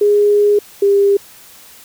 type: tone pair in turn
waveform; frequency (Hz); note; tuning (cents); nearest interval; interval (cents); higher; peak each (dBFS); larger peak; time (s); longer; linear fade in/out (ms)
sine; 412.6 / 400.2; G#4 / G4; -11 / +36; minor second; 53; first; -8; neither; 0.01-0.59 / 0.82-1.17; first; 5
effects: white hiss -41 dBFS RMS until 1.84 s